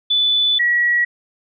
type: tone pair in turn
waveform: sine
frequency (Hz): 3484 / 1921.7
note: A7 / B6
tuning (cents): -18 / -48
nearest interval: minor seventh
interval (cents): 1030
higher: first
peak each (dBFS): -13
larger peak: neither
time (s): 0.1-0.59 / 0.59-1.05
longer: first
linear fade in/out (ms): 10
effects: none